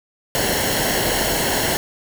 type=noise with comb filter; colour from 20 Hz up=pink; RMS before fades=-20 dBFS; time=0.35-1.77 s; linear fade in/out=0 ms; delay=0.82 ms; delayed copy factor=-0.65; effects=none